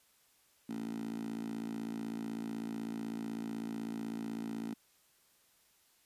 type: tone with high-pass filter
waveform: 10% pulse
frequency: 56 Hz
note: A1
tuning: 31 cents sharp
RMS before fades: -40 dBFS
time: 0.69-4.74 s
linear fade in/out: 5 ms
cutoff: 240 Hz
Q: 5.7
effects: white hiss -69 dBFS RMS until 6.05 s + resampled to 32000 Hz